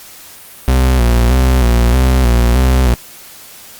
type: tone with vibrato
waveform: 40% pulse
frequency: 61.74 Hz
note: B1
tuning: in tune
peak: -7 dBFS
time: 0.68-2.94 s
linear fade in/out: 0 ms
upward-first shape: square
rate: 1.6 Hz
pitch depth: 69 cents each way
effects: white hiss -36 dBFS RMS until 3.79 s + Opus 48 kbps